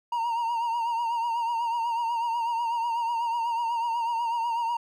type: tone with vibrato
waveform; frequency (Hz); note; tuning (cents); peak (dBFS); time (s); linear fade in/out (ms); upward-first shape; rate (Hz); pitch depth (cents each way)
triangle; 932.3; A#5; 0; -23; 0.12-4.77; 5; triangle; 8.1; 62
effects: none